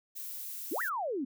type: noise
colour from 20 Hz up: violet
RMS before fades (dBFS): -41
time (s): 0.15-0.9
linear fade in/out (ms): 20
type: exponential two-way sweep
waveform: sine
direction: up then down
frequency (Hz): 244.3 to 1975.5 to 244.3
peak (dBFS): -31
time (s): 0.71-1.25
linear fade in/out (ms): 10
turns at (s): 0.82
effects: none